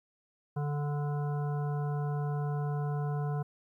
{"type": "harmonic tone", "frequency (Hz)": 146, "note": "D3", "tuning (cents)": -10, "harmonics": [1, 3, 5, 7, 9, 10], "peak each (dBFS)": [-30, -41, -42, -46, -52, -53], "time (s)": [0.56, 3.43], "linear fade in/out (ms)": 10, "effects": ["12-bit"]}